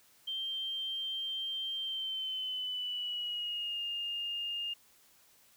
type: tone with pitch glide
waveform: sine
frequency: 3152 to 2824 Hz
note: G7 to F7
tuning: +9 to +19 cents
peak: -34 dBFS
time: 0.27-4.74 s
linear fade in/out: 10 ms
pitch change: -190 cents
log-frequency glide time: 1.8-3.82 s
effects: white hiss -64 dBFS RMS until 5.56 s